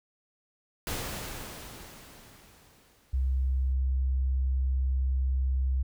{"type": "noise with exponential decay", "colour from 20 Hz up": "pink", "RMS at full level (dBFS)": -33, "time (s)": [0.87, 3.73], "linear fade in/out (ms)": 1, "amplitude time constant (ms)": 620}
{"type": "tone", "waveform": "sine", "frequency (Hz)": 65.41, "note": "C2", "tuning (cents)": 0, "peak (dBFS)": -24, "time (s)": [3.13, 5.83], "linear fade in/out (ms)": 10}
{"effects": []}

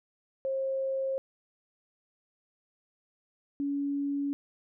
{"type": "tone pair in turn", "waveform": "sine", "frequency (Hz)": [535, 282.6], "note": ["C5", "C#4"], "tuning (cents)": [38, 34], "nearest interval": "major seventh", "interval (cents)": 1104, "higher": "first", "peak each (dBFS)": -28, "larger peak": "neither", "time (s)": [[0.45, 1.18], [3.6, 4.33]], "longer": "neither", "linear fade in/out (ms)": 0, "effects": []}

